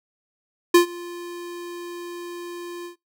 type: tone with ADSR envelope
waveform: square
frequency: 348.4 Hz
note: F4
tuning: 4 cents flat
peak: -9 dBFS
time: 0.74-2.96 s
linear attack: 7 ms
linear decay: 110 ms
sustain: -24 dB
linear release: 110 ms
effects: noise-tail reverb RT60 0.2 s tail -23 dB re dry